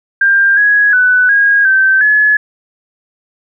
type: tone with pitch steps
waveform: sine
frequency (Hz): 1594 / 1666 / 1495 / 1637 / 1551 / 1704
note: G6 / G#6 / F#6 / G#6 / G6 / G#6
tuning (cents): +28 / +5 / +17 / -25 / -19 / +44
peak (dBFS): -6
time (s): 0.21-2.37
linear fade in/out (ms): 5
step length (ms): 360
effects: none